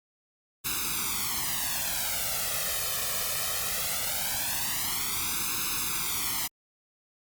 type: noise with flanger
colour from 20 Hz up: white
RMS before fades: -30 dBFS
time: 0.64-6.48 s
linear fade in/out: 20 ms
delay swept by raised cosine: 0.78 to 1.66 ms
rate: 0.2 Hz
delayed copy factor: +0.95
effects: Opus 48 kbps